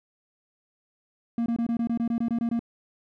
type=tone bursts; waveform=triangle; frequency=233.1 Hz; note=A#3; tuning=in tune; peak=-21 dBFS; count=12; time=1.38-2.593 s; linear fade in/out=2 ms; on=80 ms; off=23 ms; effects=none